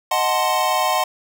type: chord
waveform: square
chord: D# diminished seventh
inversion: none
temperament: equal with one note detuned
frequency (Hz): 622.3 / 742.1 / 880 / 1046.5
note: D#5 / F#5 / A5 / C6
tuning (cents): 0 / +5 / 0 / 0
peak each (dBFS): -25 / -22 / -25 / -22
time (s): 0.11-1.04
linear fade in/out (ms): 5
effects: none